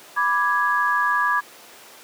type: chord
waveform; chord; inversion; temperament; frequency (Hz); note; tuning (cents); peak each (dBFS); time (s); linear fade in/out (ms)
sine; G# diminished; first; equal; 987.8 / 1174.7 / 1661.2; B5 / D6 / G#6; 0 / 0 / 0; -23 / -22 / -21; 0.16-1.41; 20
effects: pink hiss -44 dBFS RMS until 2.03 s + high-pass 400 Hz 12 dB/octave